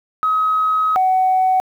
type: tone pair in turn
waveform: sine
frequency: 1271 / 749.4 Hz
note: D#6 / F#5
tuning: +36 / +22 cents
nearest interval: major sixth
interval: 914 cents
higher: first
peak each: -13 / -11 dBFS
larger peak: second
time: 0.23-0.96 / 0.96-1.6 s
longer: first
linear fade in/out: 0 ms
effects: tanh soft clip ceiling -8 dBFS + 8-bit